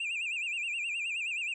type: tone with vibrato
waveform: triangle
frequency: 2577 Hz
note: E7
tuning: 40 cents flat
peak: -30 dBFS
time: 0-1.54 s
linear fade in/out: 5 ms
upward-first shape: sine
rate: 9.5 Hz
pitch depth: 150 cents each way
effects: resampled to 24000 Hz